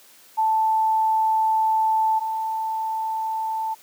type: tone pair in turn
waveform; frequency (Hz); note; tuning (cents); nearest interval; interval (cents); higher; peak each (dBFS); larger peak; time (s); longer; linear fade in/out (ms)
sine; 880 / 884.4; A5 / A5; 0 / +9; unison; 9; second; -17 / -23; first; 0.37-2.2 / 2.2-3.75; first; 20
effects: white hiss -51 dBFS RMS until 3.82 s + high-pass 200 Hz 12 dB/octave